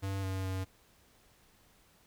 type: tone with pitch steps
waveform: square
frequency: 97.3 / 95.1 / 94.4 Hz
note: G2 / F#2 / F#2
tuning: -12 / +48 / +35 cents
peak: -34 dBFS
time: 0.02-0.65 s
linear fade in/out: 20 ms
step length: 210 ms
effects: pink hiss -65 dBFS RMS until 2.06 s